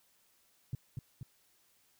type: tone with echo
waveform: sine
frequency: 127.1 Hz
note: C3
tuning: 50 cents flat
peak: -31 dBFS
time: 0.73-0.75 s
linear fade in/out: 2 ms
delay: 240 ms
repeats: 2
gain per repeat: -4 dB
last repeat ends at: 1.23 s
effects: tanh soft clip ceiling -27 dBFS + white hiss -70 dBFS RMS until 1.99 s